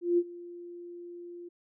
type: tone with ADSR envelope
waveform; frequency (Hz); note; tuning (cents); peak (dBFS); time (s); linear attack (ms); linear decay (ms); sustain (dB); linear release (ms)
sine; 348.2; F4; -5; -20; 0.01-1.49; 170; 50; -21; 12
effects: none